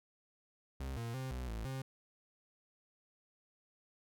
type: tone with pitch steps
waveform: 40% pulse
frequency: 66.6 / 116.4 / 130.9 / 62.8 / 55.1 / 132.7 Hz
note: C2 / A#2 / C3 / B1 / A1 / C3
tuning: +31 / -2 / +1 / +30 / +3 / +25 cents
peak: -38 dBFS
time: 0.8-1.82 s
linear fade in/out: 5 ms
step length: 170 ms
effects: none